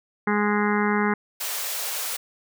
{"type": "harmonic tone", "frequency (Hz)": 207.7, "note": "G#3", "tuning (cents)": 0, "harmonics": [1, 2, 4, 5, 6, 7, 8, 9, 10], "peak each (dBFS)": [-23, -26, -29, -30, -31, -31, -32, -33, -33], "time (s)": [0.27, 1.14], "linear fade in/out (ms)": 5}
{"type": "high-pass noise", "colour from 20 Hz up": "white", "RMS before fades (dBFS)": -29, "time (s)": [1.4, 2.17], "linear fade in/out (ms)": 10, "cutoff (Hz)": 450, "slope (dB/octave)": 48}
{"effects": []}